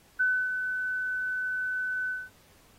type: tone with ADSR envelope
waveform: sine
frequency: 1507 Hz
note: F#6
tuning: 31 cents sharp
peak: -21 dBFS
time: 0.19-2.3 s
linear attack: 17 ms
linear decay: 280 ms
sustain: -7 dB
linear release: 210 ms
effects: pink hiss -60 dBFS RMS until 2.78 s + AAC 48 kbps